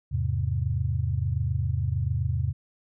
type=chord; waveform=sine; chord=E augmented; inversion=none; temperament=equal; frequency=82.41 / 103.83 / 130.81 Hz; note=E2 / G#2 / B#2; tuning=0 / 0 / 0 cents; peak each=-28 dBFS; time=0.11-2.53 s; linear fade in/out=20 ms; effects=none